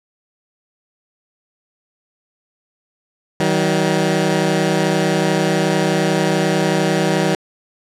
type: tone pair together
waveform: 15% pulse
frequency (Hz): 158.69 / 190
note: D#3 / F#3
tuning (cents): +34 / +46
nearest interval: minor third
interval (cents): 312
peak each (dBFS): -11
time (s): 3.4-7.35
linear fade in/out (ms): 2
effects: low-pass 9000 Hz 12 dB/octave